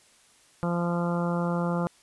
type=harmonic tone; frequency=172.7 Hz; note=F3; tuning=19 cents flat; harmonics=1 / 2 / 3 / 4 / 5 / 6 / 7 / 8; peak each=-26 / -35 / -32 / -38 / -37 / -39 / -38 / -40 dBFS; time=0.63-1.87 s; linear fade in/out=0 ms; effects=white hiss -59 dBFS RMS until 2.02 s + resampled to 24000 Hz